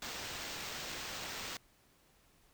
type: noise with sample-and-hold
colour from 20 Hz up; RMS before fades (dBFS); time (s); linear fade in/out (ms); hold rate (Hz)
white; -43; 0.02-1.57; 2; 11025
effects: pink hiss -68 dBFS RMS until 2.53 s